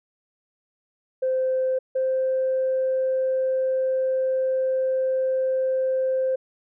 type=tone pair in turn; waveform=sine; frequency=519 / 522.3 Hz; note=C5 / C5; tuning=-14 / -3 cents; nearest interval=unison; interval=11 cents; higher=second; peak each=-19 dBFS; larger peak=neither; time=1.22-1.79 / 1.95-6.36 s; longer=second; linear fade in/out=10 ms; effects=tanh soft clip ceiling -16 dBFS